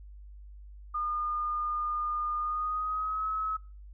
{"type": "tone with pitch glide", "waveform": "sine", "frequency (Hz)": [1216, 1286.1], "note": ["D#6", "E6"], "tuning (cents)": [-40, -43], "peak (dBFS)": -29, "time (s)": [0.94, 3.57], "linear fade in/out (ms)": 10, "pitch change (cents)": 97, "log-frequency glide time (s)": [2.37, 3.27], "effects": ["noise-tail reverb RT60 0.4 s tail -22 dB re dry", "added 50 Hz sine -45 dBFS peak until 3.93 s"]}